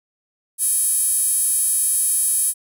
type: tone with high-pass filter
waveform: square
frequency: 349.2 Hz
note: F4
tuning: in tune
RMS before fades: -19 dBFS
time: 0.58-2.54 s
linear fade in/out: 50 ms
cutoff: 10000 Hz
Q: 7.4
effects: none